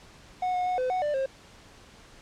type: tone with pitch steps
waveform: triangle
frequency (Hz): 733 / 725 / 731 / 509 / 739 / 592 / 534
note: F#5 / F#5 / F#5 / C5 / F#5 / D5 / C5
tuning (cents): -16 / -35 / -21 / -48 / -2 / +14 / +35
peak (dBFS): -23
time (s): 0.42-1.26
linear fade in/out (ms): 5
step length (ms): 120
effects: pink hiss -52 dBFS RMS until 2.21 s + low-pass 7000 Hz 12 dB/octave